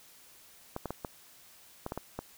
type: clicks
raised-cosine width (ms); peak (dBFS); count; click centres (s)
1; -21; 8; 0.764 / 0.857 / 0.906 / 1.048 / 1.864 / 1.921 / 1.976 / 2.19
effects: white hiss -57 dBFS RMS until 2.37 s

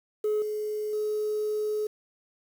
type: tone with level steps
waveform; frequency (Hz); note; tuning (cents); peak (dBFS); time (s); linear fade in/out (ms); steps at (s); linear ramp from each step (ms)
sine; 424.9; G#4; +40; -22 / -28 / -25; 0.24-1.87; 5; 0.42 / 0.93; 2
effects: tanh soft clip ceiling -20 dBFS + 8-bit

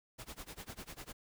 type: noise with tremolo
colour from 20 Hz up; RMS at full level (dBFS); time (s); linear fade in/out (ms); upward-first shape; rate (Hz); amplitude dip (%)
pink; -45; 0.18-1.13; 20; sine; 10; 95
effects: none

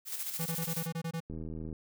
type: noise with tremolo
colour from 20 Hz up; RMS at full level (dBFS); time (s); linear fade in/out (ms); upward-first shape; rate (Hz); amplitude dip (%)
blue; -36; 0.05-0.88; 50; square; 14; 45
type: tone bursts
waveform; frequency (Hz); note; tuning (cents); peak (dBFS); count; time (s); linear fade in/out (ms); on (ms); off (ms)
square; 164.81; E3; 0; -34; 9; 0.39-1.204; 10; 70; 23
type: click train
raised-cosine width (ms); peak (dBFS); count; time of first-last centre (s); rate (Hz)
3; -29; 35; 1.3-1.728; 79.5
effects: none

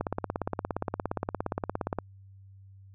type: click train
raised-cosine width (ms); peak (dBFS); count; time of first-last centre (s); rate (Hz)
1; -15; 35; 0.01-1.987; 17.2
effects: added 97 Hz sine -49 dBFS peak until 2.94 s

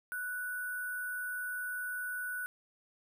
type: tone with sample-and-hold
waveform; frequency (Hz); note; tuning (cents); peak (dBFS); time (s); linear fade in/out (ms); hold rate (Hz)
sine; 1480; F#6; 0; -35; 0.12-2.46; 0; 11025
effects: none

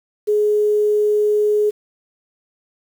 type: tone with quantisation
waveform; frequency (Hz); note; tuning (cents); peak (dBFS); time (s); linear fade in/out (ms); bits
sine; 420; G#4; +19; -13; 0.27-1.71; 20; 7
effects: none

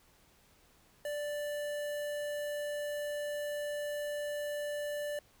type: tone with notch filter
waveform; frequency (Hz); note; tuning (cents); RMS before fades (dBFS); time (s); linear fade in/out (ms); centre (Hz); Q
square; 587; D5; -1; -37; 1.05-5.19; 2; 4800; 1.4
effects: pink hiss -65 dBFS RMS until 5.4 s

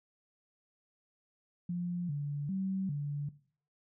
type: tone with pitch steps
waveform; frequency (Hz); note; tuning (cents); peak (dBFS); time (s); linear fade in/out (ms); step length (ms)
sine; 175.7 / 144.4 / 191.2 / 144.6; F3 / D3 / G3 / D3; +11 / -29 / -43 / -27; -32; 1.69-3.29; 5; 400
effects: noise-tail reverb RT60 0.5 s tail -18 dB re dry

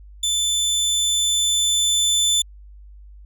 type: tone with level ramp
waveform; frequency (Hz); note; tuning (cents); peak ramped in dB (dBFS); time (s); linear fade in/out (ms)
25% pulse; 3520; A7; 0; -15 to -12; 0.23-2.42; 5
effects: added 50 Hz sine -40 dBFS peak until 3.25 s

